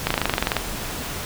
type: slowing click train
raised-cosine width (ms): 0.3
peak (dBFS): -3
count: 13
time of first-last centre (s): 0.07-0.567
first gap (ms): 35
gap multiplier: 1.03
effects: pink hiss -30 dBFS RMS until 1.25 s